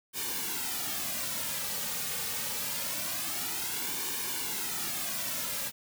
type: noise with flanger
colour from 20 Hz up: white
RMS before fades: -34 dBFS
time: 0.13-5.72 s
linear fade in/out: 50 ms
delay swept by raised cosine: 1.5 to 3 ms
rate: 0.25 Hz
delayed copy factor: -0.7
effects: none